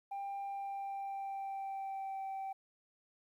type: tone with pitch glide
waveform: sine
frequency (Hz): 794 to 775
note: G5 to G5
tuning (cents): +22 to -20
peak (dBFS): -36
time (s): 0.11-2.53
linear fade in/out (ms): 10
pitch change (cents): -42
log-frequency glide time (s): 0.43-2.23
effects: tanh soft clip ceiling -37 dBFS + 12-bit